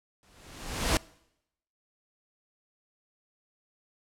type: noise with exponential growth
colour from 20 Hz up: pink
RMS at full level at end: -23 dBFS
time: 0.23-0.97 s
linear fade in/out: 0 ms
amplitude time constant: 160 ms
effects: noise-tail reverb RT60 0.8 s tail -23 dB re dry + low-pass 10000 Hz 12 dB/octave